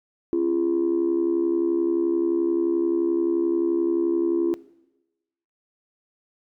sine tone with amplitude modulation, 339.5 Hz, F4, 49 cents flat, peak -15 dBFS, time 0.33-4.54 s, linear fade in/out 0 ms, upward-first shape sine, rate 71.5 Hz, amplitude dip 80%, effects noise-tail reverb RT60 1.0 s tail -20 dB re dry + tanh soft clip ceiling -14 dBFS

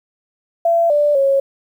sine tone with pitch steps, 675 / 588 / 548 Hz, E5 / D5 / C#5, +41 / +2 / -20 cents, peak -11 dBFS, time 0.65-1.4 s, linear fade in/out 5 ms, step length 250 ms, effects 8-bit

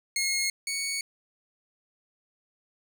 15% pulse tone pair in turn, 2161 / 2229 Hz, C#7 / C#7, -45 / +9 cents, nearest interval minor second, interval 54 cents, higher second, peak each -19 / -22 dBFS, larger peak first, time 0.16-0.5 / 0.67-1.01 s, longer neither, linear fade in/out 2 ms, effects none

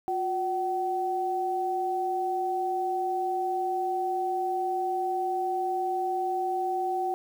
sine tone pair together, 359.2 / 759 Hz, F4 / F#5, +49 / +44 cents, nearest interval octave + minor second, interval 1295 cents, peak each -31 / -27 dBFS, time 0.08-7.14 s, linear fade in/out 0 ms, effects 9-bit

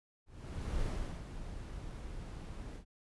brown noise with ADSR envelope, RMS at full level -35 dBFS, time 0.26-2.85 s, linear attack 560 ms, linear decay 390 ms, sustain -9 dB, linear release 95 ms, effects resampled to 24000 Hz

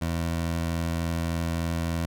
20% pulse tone with vibrato, 83.4 Hz, E2, 21 cents sharp, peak -21 dBFS, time 0.01-2.06 s, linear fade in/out 10 ms, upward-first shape triangle, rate 13 Hz, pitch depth 11 cents each way, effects none

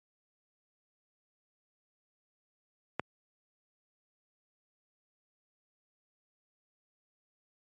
click, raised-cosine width 0.5 ms, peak -15 dBFS, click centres 2.996 s, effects high-pass 100 Hz 12 dB/octave + MP3 32 kbps

